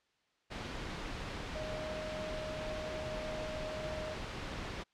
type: tone in noise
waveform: sine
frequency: 621 Hz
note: D#5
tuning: 3 cents flat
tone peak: -40 dBFS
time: 1.54-4.15 s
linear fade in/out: 20 ms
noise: pink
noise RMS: -41 dBFS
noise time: 0.5-4.84 s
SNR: -2 dB
effects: white hiss -75 dBFS RMS until 4.93 s + low-pass 4000 Hz 12 dB/octave